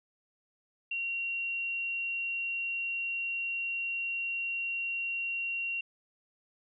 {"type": "tone", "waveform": "sine", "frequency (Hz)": 2750, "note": "F7", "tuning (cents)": -27, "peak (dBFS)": -31, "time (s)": [0.91, 5.81], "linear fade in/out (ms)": 5, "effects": []}